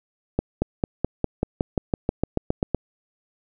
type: accelerating click train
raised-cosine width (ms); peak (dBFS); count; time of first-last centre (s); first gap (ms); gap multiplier
2; -7; 15; 0.39-2.747; 230; 0.95
effects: none